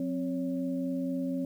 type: tone cluster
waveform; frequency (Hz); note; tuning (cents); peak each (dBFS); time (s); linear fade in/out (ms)
sine; 180.3 / 264.4 / 560; F#3 / C4 / C#5; -45 / +18 / +18; -37 / -30 / -39; 0-1.45; 2
effects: 10-bit